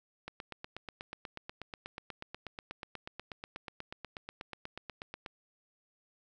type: click train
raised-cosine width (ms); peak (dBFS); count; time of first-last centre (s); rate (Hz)
0.3; -25; 42; 0.28-5.262; 8.23
effects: none